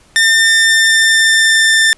sawtooth tone with pitch glide, 1803 to 1787.4 Hz, A6 to A6, +42 to +27 cents, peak -4 dBFS, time 0.16-1.93 s, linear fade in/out 0 ms, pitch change -15 cents, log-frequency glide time 0.26-1.78 s, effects pink hiss -48 dBFS RMS until 1.97 s + resampled to 24000 Hz

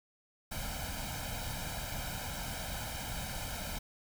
pink noise with comb filter, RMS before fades -39 dBFS, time 0.51-3.79 s, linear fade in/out 10 ms, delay 1.3 ms, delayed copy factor +0.8, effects none

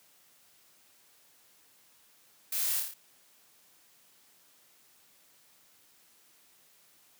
blue noise with echo, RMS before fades -33 dBFS, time 2.52-2.8 s, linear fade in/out 5 ms, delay 28 ms, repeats 5, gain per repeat -3 dB, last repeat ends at 2.94 s, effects white hiss -63 dBFS RMS until 7.19 s + high-pass 100 Hz 12 dB/octave

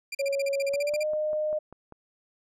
sawtooth tone bursts, 2385 Hz, D7, 26 cents sharp, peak -28 dBFS, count 14, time 0.12-1.033 s, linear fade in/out 5 ms, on 29 ms, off 39 ms
sine tone with pitch glide, 554.4 to 611.6 Hz, C#5 to D#5, 0 to -30 cents, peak -25 dBFS, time 0.19-1.59 s, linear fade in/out 10 ms, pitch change +170 cents, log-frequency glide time 0.69-1.03 s
click train, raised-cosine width 1 ms, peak -31 dBFS, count 7, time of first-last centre 0.74-1.923 s, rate 5.07 Hz
effects low-pass 11000 Hz 12 dB/octave

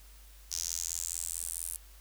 sawtooth tone with high-pass filter sweep, 84.5 Hz, E2, 43 cents sharp, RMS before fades -37 dBFS, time 0.51-1.77 s, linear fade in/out 10 ms, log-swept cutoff 5800 to 10000 Hz, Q 4.4, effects added 50 Hz sine -52 dBFS peak until 2 s + white hiss -59 dBFS RMS until 2 s

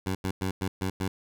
15% pulse tone bursts at uneven times, 94.1 Hz, F#2, 30 cents sharp, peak -21 dBFS, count 6, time 0.06-0.15 / 0.24-0.31 / 0.41-0.51 / 0.61-0.68 / 0.81-0.9 / 1-1.08 s, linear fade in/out 5 ms, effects none

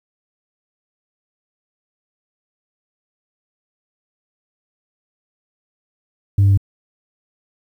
sine tone with pitch steps, 99.4 / 98.77 / 98.14 Hz, G2 / G2 / G2, +25 / +14 / +2 cents, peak -7 dBFS, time 6.38-6.575 s, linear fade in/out 5 ms, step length 65 ms, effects tanh soft clip ceiling -8 dBFS + 8-bit

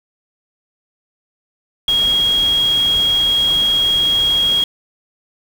sine tone in noise, 3282 Hz, G#7, 21 cents flat, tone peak -12 dBFS, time 1.88-4.64 s, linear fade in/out 2 ms, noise pink, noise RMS -29 dBFS, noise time 1.88-4.64 s, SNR +14 dB, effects none

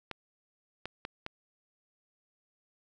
clicks, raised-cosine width 0.3 ms, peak -21 dBFS, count 4, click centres 0.113 / 0.856 / 1.051 / 1.264 s, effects none

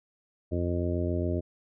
harmonic tone, 87.31 Hz, F2, in tune, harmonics 1 / 2 / 3 / 4 / 5 / 6 / 7, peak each -29 / -36 / -34 / -33 / -39 / -42 / -36 dBFS, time 0.51-1.41 s, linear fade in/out 20 ms, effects none

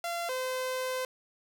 sawtooth tone pair in turn, 686 / 513.9 Hz, F5 / C5, -31 / -31 cents, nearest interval perfect fourth, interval 500 cents, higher first, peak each -28 / -27 dBFS, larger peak second, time 0.04-0.29 / 0.29-1.05 s, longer second, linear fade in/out 2 ms, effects none

